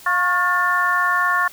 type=harmonic tone with a mistuned harmonic; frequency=354.7 Hz; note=F4; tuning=27 cents sharp; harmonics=2 / 3 / 4 / 5; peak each=-28 / -19 / -22 / -20 dBFS; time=0.06-1.48 s; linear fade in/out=5 ms; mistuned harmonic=3; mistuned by=+49 cents; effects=white hiss -43 dBFS RMS until 1.52 s

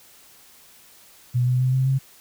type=tone with pitch steps; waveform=sine; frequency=123.47 / 125.99 / 128.56 / 131.19 / 133.87 Hz; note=B2 / B2 / C3 / C3 / C3; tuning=0 / +35 / -30 / +5 / +40 cents; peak=-17 dBFS; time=1.34-1.99 s; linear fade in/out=20 ms; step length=130 ms; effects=white hiss -51 dBFS RMS until 2.2 s

